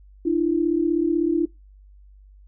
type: tone pair together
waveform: sine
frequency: 302.6 / 338.7 Hz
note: D#4 / E4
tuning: -48 / +47 cents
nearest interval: major second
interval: 195 cents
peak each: -22 / -20 dBFS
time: 0.25-1.46 s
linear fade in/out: 10 ms
effects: noise-tail reverb RT60 0.2 s tail -23 dB re dry + added 49 Hz sine -46 dBFS peak until 2.47 s